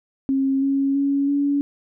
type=tone with pitch steps; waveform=sine; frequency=270 / 274.6 / 279.2 / 283.9 Hz; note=C#4 / C#4 / C#4 / C#4; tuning=-45 / -16 / +13 / +41 cents; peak=-17 dBFS; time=0.29-1.61 s; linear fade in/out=0 ms; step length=330 ms; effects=none